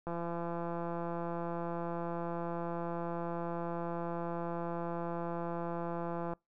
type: click train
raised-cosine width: 1 ms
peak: -25 dBFS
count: 1066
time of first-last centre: 0.07-6.335 s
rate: 170 Hz
effects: noise-tail reverb RT60 0.2 s tail -26 dB re dry